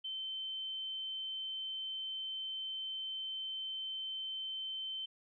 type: tone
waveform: sine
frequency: 3088 Hz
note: G7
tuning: 27 cents flat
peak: -38 dBFS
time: 0.04-5.06 s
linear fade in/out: 10 ms
effects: none